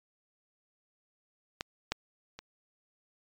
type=clicks; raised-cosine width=0.2 ms; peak=-15 / -12 / -26 dBFS; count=3; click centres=1.609 / 1.92 / 2.39 s; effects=MP3 96 kbps